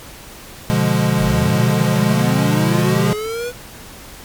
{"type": "chord", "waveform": "square", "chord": "B diminished seventh", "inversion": "none", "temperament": "equal", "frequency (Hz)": [123.47, 146.83, 174.61, 207.7], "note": ["B2", "D3", "F3", "Ab3"], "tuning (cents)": [0, 0, 0, 0], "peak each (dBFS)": -20, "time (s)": [0.7, 3.13], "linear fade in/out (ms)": 0}
{"type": "linear sweep", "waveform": "square", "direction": "up", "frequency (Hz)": [33.02, 495.5], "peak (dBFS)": -22, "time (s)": [1.18, 3.53], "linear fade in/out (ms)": 50}
{"effects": ["pink hiss -37 dBFS RMS until 4.24 s", "MP3 96 kbps"]}